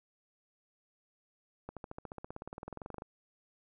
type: accelerating click train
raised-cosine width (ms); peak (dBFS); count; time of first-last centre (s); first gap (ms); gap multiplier
1; -28; 25; 1.69-3.021; 77; 0.97
effects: none